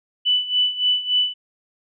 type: tone with tremolo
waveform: sine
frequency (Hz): 2983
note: F#7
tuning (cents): +13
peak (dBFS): -14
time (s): 0.25-1.34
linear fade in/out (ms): 20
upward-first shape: sine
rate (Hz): 3.5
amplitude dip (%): 80
effects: none